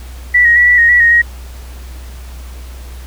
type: tone with pitch steps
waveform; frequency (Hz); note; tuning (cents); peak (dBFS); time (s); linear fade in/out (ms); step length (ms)
sine; 1961 / 1884 / 1944 / 1957 / 1869 / 1943 / 1867 / 1890; B6 / A#6 / B6 / B6 / A#6 / B6 / A#6 / A#6; -13 / +18 / -28 / -16 / +4 / -29 / +2 / +23; -5; 0.34-1.22; 10; 110
effects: added 62 Hz sine -27 dBFS peak until 3.06 s + pink hiss -39 dBFS RMS until 3.06 s